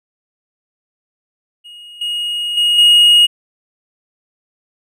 triangle tone with level steps, 2876 Hz, F#7, 50 cents flat, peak -32 / -16 / -9 / -4 dBFS, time 1.64-3.27 s, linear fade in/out 20 ms, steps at 2.01 / 2.57 / 2.78 s, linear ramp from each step 5 ms, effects none

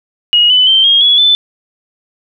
sine tone with pitch steps, 2888 / 3004 / 3124 / 3249 / 3379 / 3515 Hz, F#7 / F#7 / G7 / G#7 / G#7 / A7, -43 / +26 / -7 / -39 / +29 / -2 cents, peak -5 dBFS, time 0.33-1.35 s, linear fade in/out 0 ms, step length 170 ms, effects none

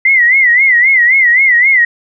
sine tone with vibrato, 2024 Hz, B6, 42 cents sharp, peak -5 dBFS, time 0.05-1.85 s, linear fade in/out 5 ms, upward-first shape sine, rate 3.8 Hz, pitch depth 130 cents each way, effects none

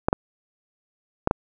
clicks, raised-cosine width 1 ms, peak -4 dBFS, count 4, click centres 0.085 / 0.129 / 1.274 / 1.311 s, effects none

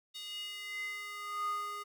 square tone with high-pass filter sweep, 411.4 Hz, G#4, 16 cents flat, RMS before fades -40 dBFS, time 0.14-1.84 s, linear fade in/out 20 ms, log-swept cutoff 3500 to 920 Hz, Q 6.4, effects none

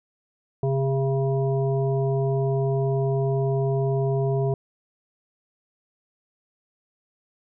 harmonic tone with a mistuned harmonic, 135.1 Hz, C#3, 44 cents flat, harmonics 1 / 3 / 5 / 7, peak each -22 / -25 / -31 / -39 dBFS, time 0.63-4.54 s, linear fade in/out 2 ms, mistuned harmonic 7, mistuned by +36 cents, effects none

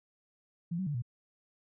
sine tone with pitch steps, 170.2 / 189.1 / 146.8 / 120.5 Hz, F3 / F#3 / D3 / B2, -44 / +38 / 0 / -42 cents, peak -31 dBFS, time 0.71-1.022 s, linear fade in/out 10 ms, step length 78 ms, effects none

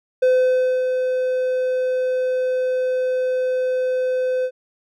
triangle tone with ADSR envelope, 510 Hz, C5, 44 cents flat, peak -10 dBFS, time 0.22-4.51 s, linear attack 9 ms, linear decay 600 ms, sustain -6 dB, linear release 63 ms, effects none

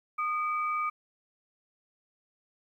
sine tone pair together, 1227 / 2302 Hz, D#6 / D7, -25 / -35 cents, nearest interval major seventh, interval 1090 cents, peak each -28 / -36 dBFS, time 0.18-0.9 s, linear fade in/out 10 ms, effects 11-bit

